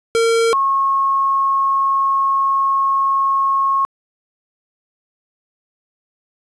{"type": "tone pair in turn", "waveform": ["square", "sine"], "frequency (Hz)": [458.1, 1089.6], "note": ["A#4", "C#6"], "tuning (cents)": [-30, -30], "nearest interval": "octave + minor third", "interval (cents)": 1500, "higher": "second", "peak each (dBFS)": -13, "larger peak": "neither", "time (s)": [[0.15, 0.53], [0.53, 3.85]], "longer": "second", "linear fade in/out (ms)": 0, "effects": ["resampled to 24000 Hz", "9-bit"]}